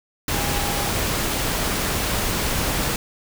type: tone in noise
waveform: sine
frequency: 813 Hz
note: G#5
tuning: 37 cents flat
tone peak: -31 dBFS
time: 0.34-0.89 s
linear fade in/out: 2 ms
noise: pink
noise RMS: -23 dBFS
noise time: 0.28-2.96 s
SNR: -11 dB
effects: none